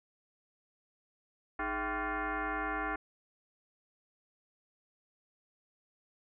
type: tone with frequency modulation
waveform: sine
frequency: 308.9 Hz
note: D#4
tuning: 12 cents flat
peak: -32 dBFS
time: 1.59-2.96 s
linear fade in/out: 5 ms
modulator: 362 Hz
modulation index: 4.4
effects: none